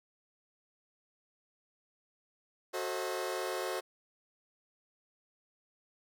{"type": "chord", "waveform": "sawtooth", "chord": "F# diminished seventh", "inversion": "none", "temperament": "just", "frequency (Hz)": [370, 444, 532.8, 639.4], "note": ["F#4", "A4", "C5", "Eb5"], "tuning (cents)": [0, 16, 31, 47], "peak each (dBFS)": [-34, -37, -35, -38], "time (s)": [2.73, 3.81], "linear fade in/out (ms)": 20, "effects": []}